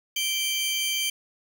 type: tone pair together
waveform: sawtooth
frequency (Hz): 2344 / 3127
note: D7 / G7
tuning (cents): -4 / -5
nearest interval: perfect fourth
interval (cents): 499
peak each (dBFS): -26 / -23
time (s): 0.16-1.1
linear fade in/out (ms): 5
effects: none